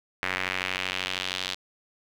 square tone with band-pass filter sweep, 46.43 Hz, F#1, 7 cents sharp, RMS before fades -31 dBFS, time 0.22-1.55 s, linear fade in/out 10 ms, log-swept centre 2000 to 3700 Hz, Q 2.1, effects 8-bit

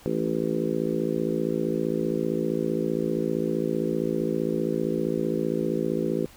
harmonic tone with a mistuned harmonic, 55.3 Hz, A1, 9 cents sharp, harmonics 3 / 4 / 5 / 6 / 7 / 8 / 9, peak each -32 / -31 / -32 / -30 / -29 / -35 / -32 dBFS, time 0.06-6.26 s, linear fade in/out 0 ms, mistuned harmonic 3, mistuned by -29 cents, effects pink hiss -51 dBFS RMS until 6.36 s

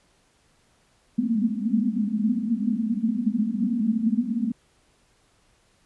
pink band-pass noise, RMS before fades -24 dBFS, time 1.18-4.52 s, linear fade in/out 10 ms, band 210 to 240 Hz, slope 96 dB/octave, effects pink hiss -63 dBFS RMS until 5.85 s + resampled to 24000 Hz

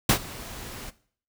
pink noise with ADSR envelope, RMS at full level -17 dBFS, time 0.09-0.91 s, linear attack 4 ms, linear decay 87 ms, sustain -22 dB, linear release 23 ms, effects noise-tail reverb RT60 0.5 s tail -18 dB re dry

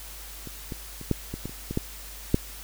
clicks, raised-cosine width 3 ms, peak -25 / -20 / -26 / -9 / -19 / -19 / -28 / -18 / -11 / -6 dBFS, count 10, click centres 0.473 / 0.722 / 1.013 / 1.113 / 1.34 / 1.456 / 1.495 / 1.71 / 1.774 / 2.344 s, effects added 50 Hz sine -43 dBFS peak until 2.63 s + white hiss -43 dBFS RMS until 2.63 s

